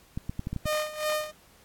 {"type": "clicks", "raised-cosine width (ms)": 5, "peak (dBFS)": -19, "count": 7, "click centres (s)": [0.175, 0.295, 0.394, 0.471, 0.53, 0.563, 0.657]}
{"type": "tone with tremolo", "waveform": "sawtooth", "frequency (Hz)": 611, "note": "D#5", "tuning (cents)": -32, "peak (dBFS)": -21, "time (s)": [0.65, 1.32], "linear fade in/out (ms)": 20, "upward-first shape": "sine", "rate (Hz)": 2.7, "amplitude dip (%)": 80}
{"effects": ["pink hiss -58 dBFS RMS until 1.64 s", "AAC 64 kbps"]}